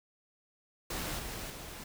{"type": "noise with level steps", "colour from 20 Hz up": "pink", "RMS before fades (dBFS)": [-37, -41, -45], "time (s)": [0.9, 1.84], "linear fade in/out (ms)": 5, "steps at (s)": [1.19, 1.5], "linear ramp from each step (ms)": 2, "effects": []}